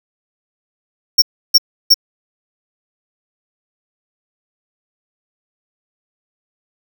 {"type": "tone bursts", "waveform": "square", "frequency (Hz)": 5500, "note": "F8", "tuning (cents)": -27, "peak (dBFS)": -5, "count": 3, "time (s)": [1.18, 1.943], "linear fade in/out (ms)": 10, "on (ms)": 41, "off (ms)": 320, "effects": []}